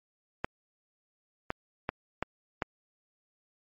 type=clicks; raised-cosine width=0.5 ms; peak=-14 dBFS; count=5; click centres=0.445 / 1.504 / 1.891 / 2.226 / 2.622 s; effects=MP3 32 kbps